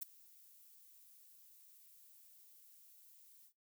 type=noise with ADSR envelope; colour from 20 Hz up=violet; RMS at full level=-40 dBFS; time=0.01-3.53 s; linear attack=15 ms; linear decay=10 ms; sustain=-23 dB; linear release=75 ms; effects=noise-tail reverb RT60 0.2 s tail -20 dB re dry